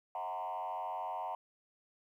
sine tone with frequency modulation, 830.6 Hz, G#5, in tune, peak -35 dBFS, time 0.15-1.35 s, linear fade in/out 2 ms, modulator 93.6 Hz, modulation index 1.9, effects tanh soft clip ceiling -33 dBFS + 12-bit

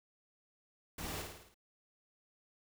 pink noise with echo, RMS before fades -43 dBFS, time 0.98-1.22 s, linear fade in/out 5 ms, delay 54 ms, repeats 6, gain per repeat -4 dB, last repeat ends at 1.544 s, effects none

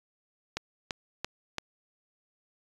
click train, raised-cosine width 0.2 ms, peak -14 dBFS, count 4, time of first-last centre 0.57-1.584 s, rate 2.96 Hz, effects resampled to 24000 Hz

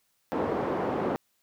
pink band-pass noise, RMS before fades -29 dBFS, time 0.32-1.16 s, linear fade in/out 0 ms, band 260 to 790 Hz, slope 12 dB/octave, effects white hiss -72 dBFS RMS until 1.42 s

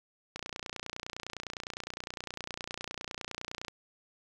click train, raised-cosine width 0.2 ms, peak -20 dBFS, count 100, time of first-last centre 0.36-3.682 s, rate 29.8 Hz, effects none

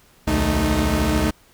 sawtooth tone cluster, 62.2 / 75.6 / 217.8 / 308.8 Hz, B1 / D#2 / A3 / D#4, +13 / -49 / -17 / -13 cents, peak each -19 dBFS, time 0.27-1.31 s, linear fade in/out 10 ms, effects pink hiss -54 dBFS RMS until 1.53 s

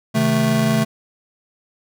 square chord, A diminished, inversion first, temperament just, 132 / 158.4 / 220 Hz, C3 / Eb3 / A3, +16 / +31 / 0 cents, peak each -22 / -23 / -18 dBFS, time 0.14-0.85 s, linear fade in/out 20 ms, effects none

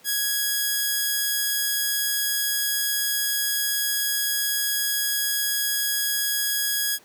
5% pulse tone, 1661.2 Hz, G#6, in tune, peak -11 dBFS, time 0.04-6.99 s, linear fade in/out 50 ms, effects pink hiss -54 dBFS RMS until 7.04 s + high-pass 200 Hz 12 dB/octave

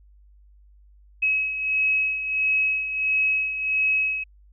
sine beating tone pair, 2560 / 2561.5 Hz, D#7 / D#7, +49 / +50 cents, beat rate 1.5 Hz, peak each -21 / -28 dBFS, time 1.22-4.24 s, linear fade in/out 10 ms, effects added 50 Hz sine -50 dBFS peak until 4.52 s

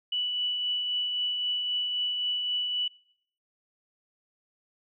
sine tone with tremolo, 2960 Hz, F#7, in tune, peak -25 dBFS, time 0.12-2.88 s, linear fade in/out 5 ms, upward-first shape triangle, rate 3.8 Hz, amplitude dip 35%, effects noise-tail reverb RT60 0.7 s tail -24 dB re dry

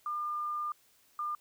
sine tone pair in turn, 1203 / 1203 Hz, D6 / D6, +41 / +41 cents, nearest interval unison, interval 0 cents, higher neither, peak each -32 / -32 dBFS, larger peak neither, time 0.06-0.72 / 1.19-1.35 s, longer first, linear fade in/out 2 ms, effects white hiss -66 dBFS RMS until 1.4 s

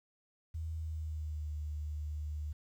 sine tone with pitch glide, 80.3 to 75.36 Hz, E2 to D2, -45 to +45 cents, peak -36 dBFS, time 0.54-2.53 s, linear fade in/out 10 ms, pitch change -110 cents, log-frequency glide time 0.73-1.53 s, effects 11-bit

